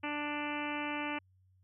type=harmonic tone; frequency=294.7 Hz; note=D4; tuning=6 cents sharp; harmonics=1 / 2 / 3 / 4 / 5 / 6 / 7 / 8 / 9 / 10; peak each=-39 / -45 / -41 / -45 / -46 / -47 / -46 / -43 / -44 / -49 dBFS; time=0.03-1.19 s; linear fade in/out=10 ms; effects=added 93 Hz sine -64 dBFS peak until 1.63 s